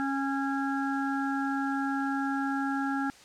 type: harmonic tone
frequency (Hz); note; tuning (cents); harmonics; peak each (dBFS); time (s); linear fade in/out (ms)
274.2; C#4; -19; 1 / 3 / 5 / 6; -29 / -34 / -36 / -37; 0-3.1; 0
effects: white hiss -53 dBFS RMS until 3.24 s + low-pass 7000 Hz 12 dB/octave